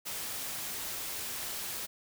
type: noise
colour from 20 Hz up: white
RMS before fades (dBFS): -38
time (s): 0.05-1.87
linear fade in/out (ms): 20
effects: none